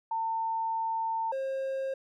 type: tone pair in turn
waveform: sine / triangle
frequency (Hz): 900 / 535.1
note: A5 / C5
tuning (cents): +39 / +39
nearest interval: major sixth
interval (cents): 900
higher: first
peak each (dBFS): -28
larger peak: neither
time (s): 0.11-1.32 / 1.32-1.94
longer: first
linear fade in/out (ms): 5
effects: none